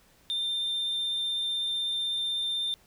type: tone with vibrato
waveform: sine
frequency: 3596 Hz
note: A7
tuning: 37 cents sharp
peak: -25 dBFS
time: 0.3-2.74 s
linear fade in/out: 0 ms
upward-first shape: triangle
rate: 16 Hz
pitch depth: 12 cents each way
effects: tanh soft clip ceiling -26 dBFS + pink hiss -61 dBFS RMS until 2.86 s